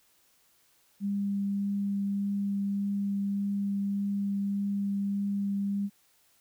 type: tone with vibrato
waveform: sine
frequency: 200 Hz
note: G3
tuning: 35 cents sharp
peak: -27 dBFS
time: 1-5.9 s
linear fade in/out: 50 ms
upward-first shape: triangle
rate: 1.7 Hz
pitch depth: 8 cents each way
effects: white hiss -66 dBFS RMS until 6.4 s